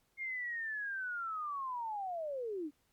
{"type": "linear sweep", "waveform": "sine", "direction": "down", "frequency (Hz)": [2149, 277.2], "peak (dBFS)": -36, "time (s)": [0.17, 2.71], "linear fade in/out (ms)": 50, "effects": ["pink hiss -75 dBFS RMS until 2.92 s", "MP3 96 kbps"]}